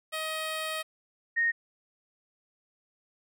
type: tone pair in turn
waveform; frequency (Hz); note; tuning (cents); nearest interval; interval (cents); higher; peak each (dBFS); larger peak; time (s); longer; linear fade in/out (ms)
10% pulse / sine; 630 / 1855.4; D#5 / A#6; +21 / -9; octave + perfect fifth; 1870; second; -23; neither; 0.12-0.83 / 1.36-1.52; first; 20
effects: none